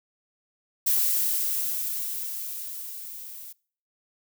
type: noise with level ramp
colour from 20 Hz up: violet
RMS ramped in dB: -22 to -42 dBFS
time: 0.86-3.53 s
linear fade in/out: 10 ms
effects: noise-tail reverb RT60 0.5 s tail -25 dB re dry